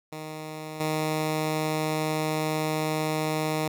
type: tone with level steps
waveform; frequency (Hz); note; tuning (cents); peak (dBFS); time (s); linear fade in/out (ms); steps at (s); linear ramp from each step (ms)
10% pulse; 155.56; D#3; 0; -27 / -17; 0.12-3.68; 5; 0.8; 5
effects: none